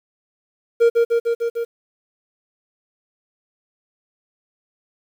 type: tone with echo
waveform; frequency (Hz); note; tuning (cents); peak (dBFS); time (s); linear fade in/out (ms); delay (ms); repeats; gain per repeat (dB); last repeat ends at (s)
triangle; 466.8; A#4; +2; -8; 0.8-0.9; 20; 150; 5; -2; 1.65
effects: 8-bit